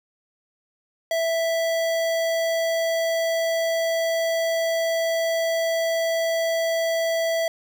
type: tone with notch filter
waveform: square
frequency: 659.3 Hz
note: E5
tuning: in tune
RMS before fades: -23 dBFS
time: 1.11-7.48 s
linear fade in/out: 2 ms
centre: 10000 Hz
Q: 1.9
effects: none